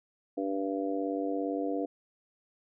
harmonic tone, 97.4 Hz, G2, 11 cents flat, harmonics 3 / 4 / 5 / 6 / 7, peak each -32 / -38 / -35 / -46 / -37 dBFS, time 0.37-1.86 s, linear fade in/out 10 ms, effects none

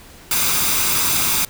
white noise with comb filter, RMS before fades -18 dBFS, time 0.31-1.45 s, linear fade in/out 2 ms, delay 0.82 ms, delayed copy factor +0.5, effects pink hiss -43 dBFS RMS until 1.49 s

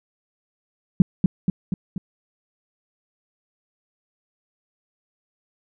sine tone with echo, 184.3 Hz, F#3, 7 cents flat, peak -7 dBFS, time 1-1.02 s, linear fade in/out 2 ms, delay 240 ms, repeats 4, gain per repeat -4 dB, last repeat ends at 1.98 s, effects none

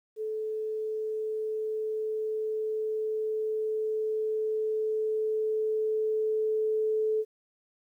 sine tone with level ramp, 434.3 Hz, A4, 23 cents flat, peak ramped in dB -30 to -24 dBFS, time 0.16-7.25 s, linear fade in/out 50 ms, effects 11-bit

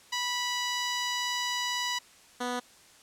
10% pulse tone pair in turn, 982 / 246.4 Hz, B5 / B3, -10 / -4 cents, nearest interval 2 octaves, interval 2394 cents, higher first, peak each -20 / -22 dBFS, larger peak first, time 0.12-1.99 / 2.4-2.6 s, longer first, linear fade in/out 10 ms, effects white hiss -56 dBFS RMS until 3.02 s + low-pass 9000 Hz 12 dB/octave

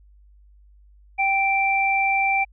sine tone pair together, 782.1 / 2349 Hz, G5 / D7, -4 / 0 cents, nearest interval octave + perfect fifth, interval 1904 cents, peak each -21 / -20 dBFS, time 1.18-2.45 s, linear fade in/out 20 ms, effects added 50 Hz sine -49 dBFS peak until 2.52 s

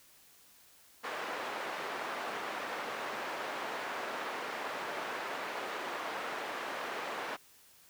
white band-pass noise, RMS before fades -39 dBFS, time 1.03-7.37 s, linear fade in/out 20 ms, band 370 to 1500 Hz, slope 12 dB/octave, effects white hiss -61 dBFS RMS until 7.89 s

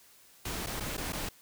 pink noise with dropouts, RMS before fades -36 dBFS, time 0.45-1.29 s, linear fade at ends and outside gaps 5 ms, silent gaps 0.663-0.668 / 0.8-0.805 / 0.969-0.977 / 1.124-1.13 s, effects white hiss -59 dBFS RMS until 1.41 s

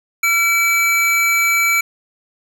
square tone pair together, 1367.6 / 2300 Hz, F6 / D7, -37 / -37 cents, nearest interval major sixth, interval 900 cents, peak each -22 / -14 dBFS, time 0.23-1.81 s, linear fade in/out 5 ms, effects none

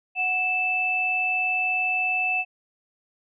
sine tone pair together, 740 / 2637 Hz, F#5 / E7, 0 / 0 cents, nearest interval octave + minor seventh, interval 2200 cents, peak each -29 / -22 dBFS, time 0.15-2.45 s, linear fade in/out 50 ms, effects none

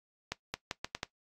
accelerating click train, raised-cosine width 0.2 ms, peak -16 dBFS, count 6, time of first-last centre 0.32-1.031 s, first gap 220 ms, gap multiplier 0.78, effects noise-tail reverb RT60 0.1 s tail -17 dB re dry + AAC 48 kbps

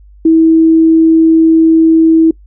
sine tone, 323.8 Hz, E4, 31 cents flat, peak -3 dBFS, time 0.25-2.31 s, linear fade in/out 5 ms, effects noise-tail reverb RT60 0.1 s tail -23 dB re dry + added 50 Hz sine -36 dBFS peak until 2.46 s

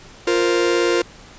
45% pulse chord, F suspended fourth, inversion none, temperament just, 349.2 / 465.6 / 523.8 Hz, F4 / Bb4 / C5, 0 / -2 / +2 cents, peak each -18 / -20 / -24 dBFS, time 0.27-1.02 s, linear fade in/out 5 ms, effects pink hiss -43 dBFS RMS until 1.38 s + resampled to 16000 Hz

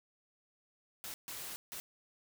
white noise bursts at uneven times, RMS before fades -44 dBFS, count 3, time 1.04-1.14 / 1.28-1.56 / 1.72-1.8 s, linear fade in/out 0 ms, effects none

